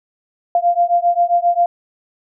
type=beating tone pair; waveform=sine; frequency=692 / 699.5 Hz; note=F5 / F5; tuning=-16 / +3 cents; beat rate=7.5 Hz; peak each=-15 / -15 dBFS; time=0.55-1.66 s; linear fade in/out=2 ms; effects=none